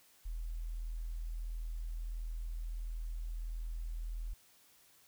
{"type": "tone", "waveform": "sine", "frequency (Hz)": 40.75, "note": "E1", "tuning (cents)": -19, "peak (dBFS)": -37, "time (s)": [0.25, 4.34], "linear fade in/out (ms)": 10, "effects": ["white hiss -65 dBFS RMS until 5.07 s"]}